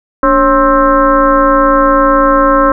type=tone with frequency modulation; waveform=sine; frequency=803 Hz; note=G5; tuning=41 cents sharp; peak=-5 dBFS; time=0.23-2.72 s; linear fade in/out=2 ms; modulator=258 Hz; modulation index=2.3; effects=none